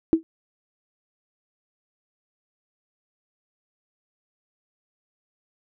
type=tone with exponential decay; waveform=sine; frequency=324.4 Hz; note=E4; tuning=28 cents flat; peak=-9 dBFS; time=0.13-0.23 s; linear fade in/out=0 ms; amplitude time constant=20 ms; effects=none